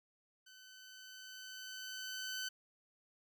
15% pulse tone with level ramp, 1519 Hz, F#6, 45 cents sharp, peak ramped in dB -51 to -32 dBFS, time 0.46-2.49 s, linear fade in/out 10 ms, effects none

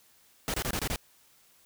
pink noise bursts, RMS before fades -31 dBFS, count 6, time 0.48-0.959 s, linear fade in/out 0 ms, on 59 ms, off 25 ms, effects white hiss -62 dBFS RMS until 1.65 s

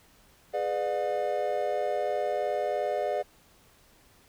triangle chord, G# diminished seventh, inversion none, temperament just, 415.3 / 498.4 / 598 / 717.6 Hz, G#4 / B4 / D5 / F5, 0 / +16 / +31 / +47 cents, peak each -32 / -32 / -28 / -30 dBFS, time 0.53-3.23 s, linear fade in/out 20 ms, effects pink hiss -60 dBFS RMS until 4.28 s

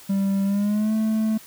triangle tone with pitch glide, 196 to 218.7 Hz, G3 to A3, 0 to -10 cents, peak -17 dBFS, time 0.09-1.38 s, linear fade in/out 10 ms, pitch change +190 cents, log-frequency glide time 0.44-0.94 s, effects white hiss -46 dBFS RMS until 1.46 s

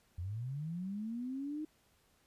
sine linear sweep, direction up, 82.41 to 312.7 Hz, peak -37 dBFS, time 0.18-1.65 s, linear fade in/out 5 ms, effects pink hiss -71 dBFS RMS until 2.26 s + resampled to 32000 Hz

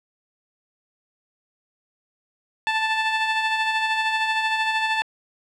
15% pulse tone with tremolo, 880 Hz, A5, in tune, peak -12 dBFS, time 2.67-5.02 s, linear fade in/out 0 ms, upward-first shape sine, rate 13 Hz, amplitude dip 40%, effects low-pass 4000 Hz 12 dB/octave + 9-bit

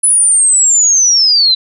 sine linear sweep, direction down, 10110 to 3941 Hz, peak -6 dBFS, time 0.03-1.55 s, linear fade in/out 10 ms, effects none

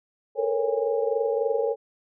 sine tone cluster, 433.4 / 454.1 / 477.4 / 552 / 814 Hz, A4 / A#4 / A#4 / C#5 / G#5, -26 / -45 / +41 / -7 / -35 cents, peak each -32 / -25 / -29 / -28 / -34 dBFS, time 0.35-1.76 s, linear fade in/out 50 ms, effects none

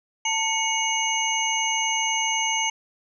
sine tone cluster, 892 / 2216 / 2884 / 6280 Hz, A5 / C#7 / F#7 / G8, +23 / -1 / -45 / +2 cents, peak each -27 dBFS, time 0.25-2.7 s, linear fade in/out 5 ms, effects none

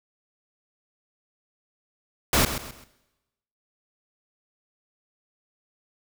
pink noise with echo, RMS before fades -20 dBFS, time 2.33-2.45 s, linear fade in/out 2 ms, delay 130 ms, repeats 3, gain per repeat -10 dB, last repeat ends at 2.84 s, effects noise-tail reverb RT60 1.0 s tail -18 dB re dry

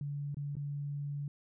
sine tone with dropouts, 143.6 Hz, D3, 39 cents flat, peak -35 dBFS, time 0.01-1.28 s, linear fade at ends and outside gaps 2 ms, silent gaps 0.345-0.369 / 0.554-0.567 s, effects none

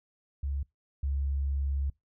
sine tone pair in turn, 69.7 / 69.22 Hz, C#2 / C#2, +10 / -2 cents, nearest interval unison, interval 12 cents, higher first, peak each -29 / -27 dBFS, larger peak second, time 0.43-0.63 / 1.03-1.9 s, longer second, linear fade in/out 5 ms, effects noise-tail reverb RT60 0.2 s tail -25 dB re dry

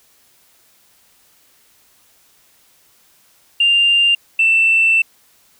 sine tone pair in turn, 2794 / 2671 Hz, F7 / E7, 0 / +22 cents, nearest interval minor second, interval 78 cents, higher first, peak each -9 dBFS, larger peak neither, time 3.6-4.15 / 4.39-5.02 s, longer second, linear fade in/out 5 ms, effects tanh soft clip ceiling -5 dBFS + white hiss -54 dBFS RMS until 5.59 s

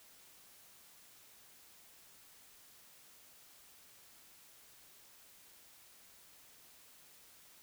silence, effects white hiss -61 dBFS RMS until 7.62 s

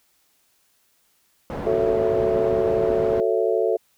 white low-pass noise, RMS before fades -30 dBFS, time 1.5-3.2 s, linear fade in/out 0 ms, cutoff 590 Hz, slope 12 dB/octave
sine chord, F# minor seventh, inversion none, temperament just, 370 / 444 / 555 / 666 Hz, F#4 / A4 / C#5 / E5, 0 / +16 / +2 / +18 cents, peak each -24 / -21 / -26 / -25 dBFS, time 1.66-3.77 s, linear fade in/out 10 ms
effects white hiss -64 dBFS RMS until 3.97 s

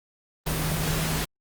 sine tone in noise, 157.8 Hz, D#3, 25 cents sharp, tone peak -28 dBFS, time 0.46-1.25 s, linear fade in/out 10 ms, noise pink, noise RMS -28 dBFS, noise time 0.46-1.25 s, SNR -3 dB, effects Opus 24 kbps

